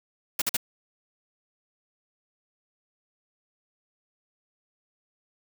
white noise bursts, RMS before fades -25 dBFS, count 3, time 0.39-0.568 s, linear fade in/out 5 ms, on 28 ms, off 47 ms, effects none

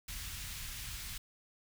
pink band-stop noise, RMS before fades -43 dBFS, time 0.08-1.18 s, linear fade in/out 5 ms, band 100 to 2100 Hz, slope 12 dB/octave, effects none

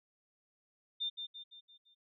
sine tone with echo, 3605 Hz, A7, 41 cents sharp, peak -33 dBFS, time 1-1.1 s, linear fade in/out 20 ms, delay 170 ms, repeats 5, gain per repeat -6 dB, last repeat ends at 1.95 s, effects none

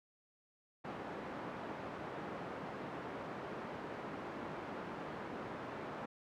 pink band-pass noise, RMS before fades -45 dBFS, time 0.84-6.06 s, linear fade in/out 10 ms, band 200 to 1400 Hz, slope 12 dB/octave, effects none

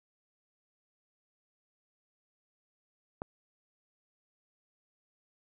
click, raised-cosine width 1 ms, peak -22 dBFS, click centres 3.219 s, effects none

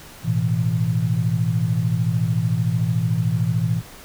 sine chord, A suspended second, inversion none, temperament equal, 110 / 123.47 / 164.81 Hz, A2 / B2 / E3, 0 / 0 / 0 cents, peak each -22 dBFS, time 0.23-3.82 s, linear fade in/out 50 ms, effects pink hiss -42 dBFS RMS until 4.04 s

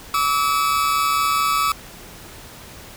40% pulse tone pair together, 1148 / 1292.6 Hz, D6 / E6, -40 / -34 cents, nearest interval major second, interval 206 cents, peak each -19 dBFS, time 0.14-1.72 s, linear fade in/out 2 ms, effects pink hiss -40 dBFS RMS until 2.96 s

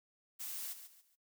blue noise with echo, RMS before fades -43 dBFS, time 0.39-0.74 s, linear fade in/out 20 ms, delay 140 ms, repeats 3, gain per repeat -10 dB, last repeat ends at 1.16 s, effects noise-tail reverb RT60 0.1 s tail -17 dB re dry

